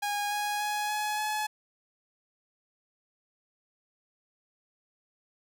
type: tone with pitch steps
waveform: sawtooth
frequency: 821 / 828.6 / 836.3 / 844.1 / 851.9 Hz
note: G#5 / G#5 / G#5 / G#5 / G#5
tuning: -20 / -4 / +12 / +28 / +44 cents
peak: -25 dBFS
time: 0.02-1.47 s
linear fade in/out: 10 ms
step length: 290 ms
effects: none